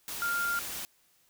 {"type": "tone in noise", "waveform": "sine", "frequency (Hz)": 1396.9, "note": "F6", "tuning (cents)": 0, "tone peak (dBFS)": -28, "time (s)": [0.22, 0.59], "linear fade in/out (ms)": 0, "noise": "white", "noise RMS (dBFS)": -38, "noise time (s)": [0.08, 0.85], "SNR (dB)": 7, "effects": ["white hiss -67 dBFS RMS until 1.29 s"]}